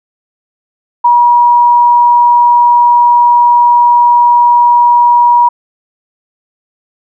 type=tone; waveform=sine; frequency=960 Hz; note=B5; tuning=49 cents flat; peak=-3 dBFS; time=1.04-5.49 s; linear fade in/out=10 ms; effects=none